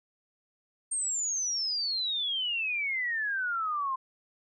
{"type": "exponential sweep", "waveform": "sine", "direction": "down", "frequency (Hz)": [8710, 1035], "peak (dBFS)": -28, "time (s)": [0.91, 3.96], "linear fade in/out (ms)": 10, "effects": []}